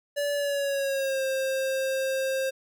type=tone with pitch glide; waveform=square; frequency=576 to 531.3 Hz; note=D5 to C5; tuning=-34 to +26 cents; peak=-26 dBFS; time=0.16-2.51 s; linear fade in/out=20 ms; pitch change=-140 cents; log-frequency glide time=0.34-1.23 s; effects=none